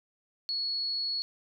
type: tone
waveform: sine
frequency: 4366 Hz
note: C#8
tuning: 27 cents flat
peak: -29 dBFS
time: 0.49-1.22 s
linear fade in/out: 0 ms
effects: none